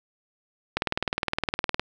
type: click train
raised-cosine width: 0.3 ms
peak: -8 dBFS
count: 21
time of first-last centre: 0.77-1.796 s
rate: 19.5 Hz
effects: none